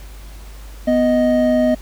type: tone pair together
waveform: triangle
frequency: 248 / 624.1 Hz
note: B3 / D#5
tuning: +7 / +5 cents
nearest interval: octave + major third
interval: 1598 cents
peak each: -13 dBFS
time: 0.87-1.75 s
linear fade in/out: 10 ms
effects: added 50 Hz sine -33 dBFS peak until 1.81 s + pink hiss -44 dBFS RMS until 1.81 s